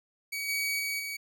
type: tone with level steps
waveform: sawtooth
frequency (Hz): 2263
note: C#7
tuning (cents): +35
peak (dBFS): -29 / -25 / -27 / -31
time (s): 0.32-1.17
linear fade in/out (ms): 10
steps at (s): 0.48 / 0.79 / 0.99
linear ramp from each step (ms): 10
effects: none